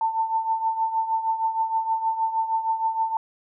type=tone with tremolo; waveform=sine; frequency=894 Hz; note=A5; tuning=27 cents sharp; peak=-18 dBFS; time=0.01-3.17 s; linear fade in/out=2 ms; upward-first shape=triangle; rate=6.4 Hz; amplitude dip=75%; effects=none